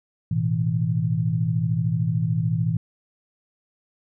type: chord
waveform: sine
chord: A suspended second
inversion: none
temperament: equal with one note detuned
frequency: 110 / 123.47 / 162.54 Hz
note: A2 / B2 / E3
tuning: 0 / 0 / -24 cents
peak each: -25 / -25 / -23 dBFS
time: 0.31-2.77 s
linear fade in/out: 5 ms
effects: none